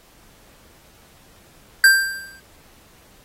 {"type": "tone with exponential decay", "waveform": "square", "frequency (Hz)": 1578, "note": "G6", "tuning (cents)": 11, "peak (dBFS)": -7, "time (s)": [1.84, 2.4], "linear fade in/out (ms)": 2, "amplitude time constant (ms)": 120, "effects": ["pink hiss -52 dBFS RMS until 3.24 s", "AAC 48 kbps"]}